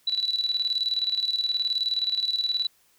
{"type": "tone with tremolo", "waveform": "sine", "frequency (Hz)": 3951, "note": "B7", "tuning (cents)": 0, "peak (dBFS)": -21, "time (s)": [0.07, 2.67], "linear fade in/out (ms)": 5, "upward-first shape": "square", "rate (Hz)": 19, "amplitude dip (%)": 65, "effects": ["white hiss -63 dBFS RMS until 2.98 s"]}